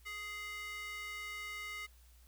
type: tone with high-pass filter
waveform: square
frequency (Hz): 416.9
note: G#4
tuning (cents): +7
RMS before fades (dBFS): -44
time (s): 0.05-1.87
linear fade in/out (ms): 20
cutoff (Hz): 1800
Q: 5.8
effects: added 60 Hz sine -59 dBFS peak until 2.27 s + white hiss -68 dBFS RMS until 2.27 s